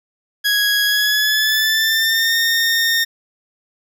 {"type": "tone with pitch glide", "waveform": "20% pulse", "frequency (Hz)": [1661.2, 1832.6], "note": ["G#6", "A#6"], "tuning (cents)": [0, -30], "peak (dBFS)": -9, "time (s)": [0.44, 3.05], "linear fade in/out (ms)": 20, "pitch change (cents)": 170, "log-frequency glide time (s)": [0.85, 2.35], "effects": []}